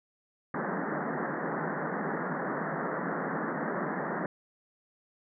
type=band-pass noise; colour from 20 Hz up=pink; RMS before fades=-33 dBFS; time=0.54-4.26 s; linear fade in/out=2 ms; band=150 to 1900 Hz; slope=96 dB/octave; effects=none